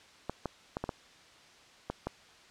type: clicks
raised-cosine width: 1 ms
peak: -19 dBFS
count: 7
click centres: 0.296 / 0.457 / 0.769 / 0.84 / 0.892 / 1.9 / 2.07 s
effects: white hiss -57 dBFS RMS until 2.5 s + low-pass 5000 Hz 12 dB/octave